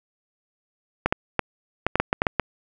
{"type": "clicks", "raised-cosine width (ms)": 0.5, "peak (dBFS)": -4, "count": 10, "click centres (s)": [1.06, 1.125, 1.393, 1.866, 1.956, 2, 2.129, 2.219, 2.268, 2.397], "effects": []}